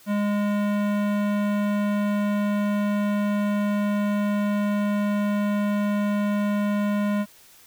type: tone with hard clipping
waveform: sine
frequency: 205.6 Hz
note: G#3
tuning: 17 cents flat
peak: -23 dBFS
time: 0.06-7.26 s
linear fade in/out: 50 ms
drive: 18 dB
effects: white hiss -52 dBFS RMS until 7.66 s